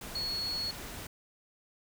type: tone in noise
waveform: sine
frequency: 4353 Hz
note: C#8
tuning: 32 cents flat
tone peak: -32 dBFS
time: 0.15-0.71 s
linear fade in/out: 5 ms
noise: pink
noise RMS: -43 dBFS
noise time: 0.01-1.07 s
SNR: +8 dB
effects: none